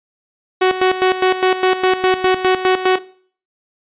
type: tone with tremolo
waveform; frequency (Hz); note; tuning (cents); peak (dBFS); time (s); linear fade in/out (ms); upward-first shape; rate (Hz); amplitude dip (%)
sawtooth; 372.1; F#4; +10; -6; 0.61-2.99; 10; square; 4.9; 70
effects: noise-tail reverb RT60 0.5 s tail -19 dB re dry + resampled to 8000 Hz